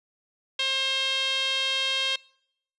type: tone with band-pass filter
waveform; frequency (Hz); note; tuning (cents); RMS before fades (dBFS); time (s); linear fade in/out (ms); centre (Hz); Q
sawtooth; 533; C5; +32; -26; 0.59-2.16; 5; 3300; 4.7
effects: noise-tail reverb RT60 0.7 s tail -24 dB re dry + resampled to 24000 Hz